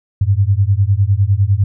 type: beating tone pair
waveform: sine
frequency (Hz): 94.6 / 104.5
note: F#2 / G#2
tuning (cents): +39 / +11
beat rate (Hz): 9.9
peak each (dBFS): -13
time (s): 0.21-1.64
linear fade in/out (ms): 5
effects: none